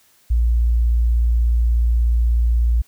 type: tone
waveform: sine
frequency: 58.27 Hz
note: A#1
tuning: in tune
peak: -13 dBFS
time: 0.3-2.82 s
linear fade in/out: 10 ms
effects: white hiss -56 dBFS RMS until 2.87 s